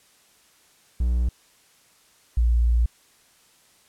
triangle / sine tone pair in turn, 60.4 / 58.55 Hz, B1 / A#1, -38 / +8 cents, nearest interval minor second, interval 54 cents, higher first, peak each -17 / -16 dBFS, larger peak second, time 1-1.29 / 2.37-2.86 s, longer second, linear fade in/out 5 ms, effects white hiss -58 dBFS RMS until 3.88 s + low-pass 11000 Hz 12 dB/octave

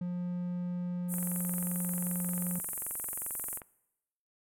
triangle tone, 177.4 Hz, F3, 27 cents sharp, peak -30 dBFS, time 0.01-2.59 s, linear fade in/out 5 ms
pink band-pass noise, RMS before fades -38 dBFS, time 1.08-3.61 s, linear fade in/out 50 ms, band 8700 to 14000 Hz, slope 48 dB/octave
click train, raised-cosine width 0.5 ms, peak -30 dBFS, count 57, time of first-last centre 1.14-3.618 s, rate 22.6 Hz
effects noise-tail reverb RT60 0.9 s tail -23 dB re dry

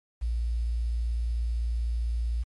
sine tone with quantisation, 57.9 Hz, A#1, 11 cents flat, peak -25 dBFS, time 0.21-2.44 s, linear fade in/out 20 ms, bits 9, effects MP3 48 kbps

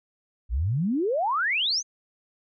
sine exponential sweep, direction up, 51.91 to 6560 Hz, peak -22 dBFS, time 0.49-1.83 s, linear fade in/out 50 ms, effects none

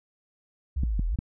sine exponential two-way sweep, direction down then up, 70.9 to 39.85 to 70.9 Hz, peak -24 dBFS, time 0.76-1.16 s, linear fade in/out 10 ms, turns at 1.08 s
clicks, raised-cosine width 5 ms, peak -16 dBFS, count 3, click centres 0.835 / 0.994 / 1.189 s
effects none

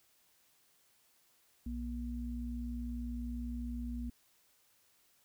sine tone pair together, 59.92 / 239.5 Hz, A#1 / A#3, +48 / +47 cents, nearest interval 2 octaves, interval 2399 cents, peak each -39 / -40 dBFS, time 1.66-4.1 s, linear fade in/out 5 ms, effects white hiss -70 dBFS RMS until 5.24 s

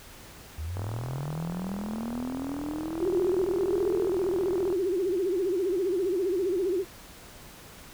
sine linear sweep, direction up, 73.6 to 445.6 Hz, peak -31 dBFS, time 0.58-4.08 s, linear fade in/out 5 ms
click train, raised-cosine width 1 ms, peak -23 dBFS, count 164, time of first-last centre 0.77-4.726 s, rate 41.2 Hz
sine tone with vibrato, 370 Hz, F#4, in tune, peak -24 dBFS, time 2.99-6.85 s, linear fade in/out 50 ms, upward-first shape sine, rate 15 Hz, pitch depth 140 cents each way
effects pink hiss -48 dBFS RMS until 7.93 s

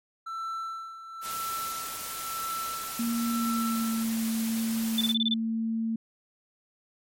triangle tone with tremolo, 1334 Hz, E6, 20 cents sharp, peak -29 dBFS, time 0.26-4.04 s, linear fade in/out 10 ms, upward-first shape sine, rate 0.99 Hz, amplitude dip 70%
white noise, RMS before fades -37 dBFS, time 1.21-5.15 s, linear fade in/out 50 ms
sine tone with pitch glide, 233.1 to 225.2 Hz, A#3 to A3, 0 to +40 cents, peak -26 dBFS, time 2.99-5.96 s, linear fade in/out 5 ms, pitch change -60 cents, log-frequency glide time 3.36-3.96 s
sine tone bursts, 3521 Hz, A7, in tune, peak -23 dBFS, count 7, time 4.98-5.339 s, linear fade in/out 2 ms, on 29 ms, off 26 ms
effects MP3 64 kbps

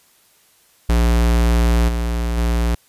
square tone with level steps, 58.27 Hz, A#1, in tune, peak -13 / -19 / -16 dBFS, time 0.89-2.75 s, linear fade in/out 5 ms, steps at 1.88 / 2.37 s, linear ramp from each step 10 ms, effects white hiss -55 dBFS RMS until 2.88 s + resampled to 32000 Hz

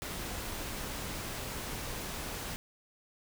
pink noise, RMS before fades -39 dBFS, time 0.02-2.56 s, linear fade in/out 0 ms, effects none

